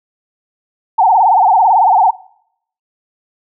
sine tone with vibrato, 821 Hz, G#5, 20 cents flat, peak -6 dBFS, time 0.98-2.11 s, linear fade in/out 10 ms, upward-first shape sine, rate 18 Hz, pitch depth 210 cents each way, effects noise-tail reverb RT60 0.7 s tail -22 dB re dry

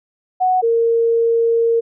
sine tone pair in turn, 740 / 461.3 Hz, F#5 / A#4, 0 / -18 cents, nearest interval minor sixth, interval 818 cents, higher first, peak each -12 dBFS, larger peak neither, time 0.4-0.62 / 0.62-1.81 s, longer second, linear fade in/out 20 ms, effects none

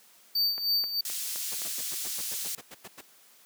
square tone with tremolo, 4600 Hz, D8, 37 cents flat, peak -23 dBFS, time 0.35-1.01 s, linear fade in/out 5 ms, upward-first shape sine, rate 3.2 Hz, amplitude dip 70%
click train, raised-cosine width 0.5 ms, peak -28 dBFS, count 5, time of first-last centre 0.58-1.619 s, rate 3.85 Hz
pink high-pass noise, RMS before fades -34 dBFS, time 1.05-2.55 s, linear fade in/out 2 ms, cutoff 5200 Hz, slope 12 dB/octave
pink noise bursts, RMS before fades -42 dBFS, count 12, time 1.51-3.013 s, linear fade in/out 10 ms, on 40 ms, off 93 ms
effects white hiss -58 dBFS RMS until 3.45 s + high-pass 200 Hz 12 dB/octave

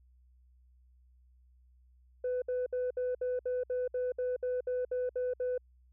sine tone bursts, 500 Hz, B4, 21 cents sharp, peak -28 dBFS, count 14, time 2.24-5.579 s, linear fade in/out 5 ms, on 180 ms, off 63 ms, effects tanh soft clip ceiling -28 dBFS + added 62 Hz sine -60 dBFS peak until 5.92 s

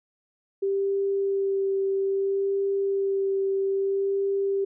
sine tone with vibrato, 392 Hz, G4, in tune, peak -22 dBFS, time 0.62-4.65 s, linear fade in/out 10 ms, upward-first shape sine, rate 0.61 Hz, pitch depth 12 cents each way, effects none

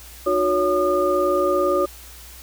sine tone cluster, 305.8 / 363.3 / 561 / 1216 Hz, D#4 / F#4 / C#5 / D#6, -30 / -32 / +21 / -40 cents, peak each -28 / -21 / -20 / -23 dBFS, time 0.26-1.86 s, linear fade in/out 10 ms, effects added 60 Hz sine -43 dBFS peak until 2.42 s + white hiss -43 dBFS RMS until 2.42 s

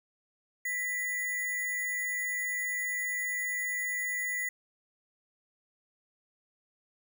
sine tone with sample-and-hold, 1975 Hz, B6, in tune, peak -30 dBFS, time 0.65-4.49 s, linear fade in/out 5 ms, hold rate 8820 Hz, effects none

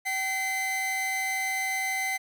45% pulse tone pair together, 769 / 2053 Hz, G5 / C7, -33 / -33 cents, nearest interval octave + perfect fourth, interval 1700 cents, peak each -33 / -28 dBFS, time 0.05-2.18 s, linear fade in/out 20 ms, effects none

